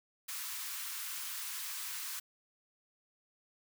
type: high-pass noise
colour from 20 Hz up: white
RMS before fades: -41 dBFS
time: 0.28-2.2 s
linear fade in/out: 10 ms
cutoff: 970 Hz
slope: 48 dB/octave
effects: none